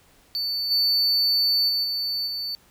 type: tone with level steps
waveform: triangle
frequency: 4500 Hz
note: C#8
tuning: 25 cents sharp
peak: -23 / -17 / -20 / -23 / -26 dBFS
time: 0.35-2.55 s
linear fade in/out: 0 ms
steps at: 0.7 / 1.68 / 1.83 / 2.26 s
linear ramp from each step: 20 ms
effects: pink hiss -57 dBFS RMS until 2.7 s